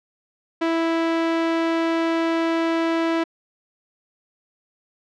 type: tone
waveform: sawtooth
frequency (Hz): 329.6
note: E4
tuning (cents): 0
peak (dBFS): -15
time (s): 0.61-3.24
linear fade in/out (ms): 10
effects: low-pass 3000 Hz 12 dB/octave